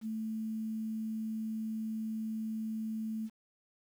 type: tone with quantisation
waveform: sine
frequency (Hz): 220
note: A3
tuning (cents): 0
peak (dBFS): -34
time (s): 0.01-3.3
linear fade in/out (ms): 50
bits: 10
effects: none